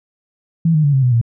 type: tone with pitch steps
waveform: sine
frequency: 164.81 / 153.77 / 143.48 / 133.87 / 124.9 / 116.54 Hz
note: E3 / D#3 / D3 / C3 / B2 / A#2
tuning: 0 / -20 / -40 / +40 / +20 / 0 cents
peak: -10 dBFS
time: 0.65-1.214 s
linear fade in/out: 5 ms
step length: 94 ms
effects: none